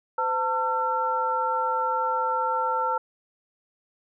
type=tone cluster; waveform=sine; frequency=510 / 899 / 1354 Hz; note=C5 / A5 / E6; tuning=-44 / +37 / +46 cents; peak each=-30 / -25 / -27 dBFS; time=0.18-2.98 s; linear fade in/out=5 ms; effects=none